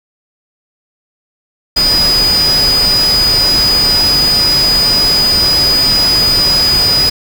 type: tone in noise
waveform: sine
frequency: 4951 Hz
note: D#8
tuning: 9 cents flat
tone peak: -8 dBFS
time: 1.76-7.1 s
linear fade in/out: 10 ms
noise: pink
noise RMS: -18 dBFS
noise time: 1.76-7.1 s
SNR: +7 dB
effects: none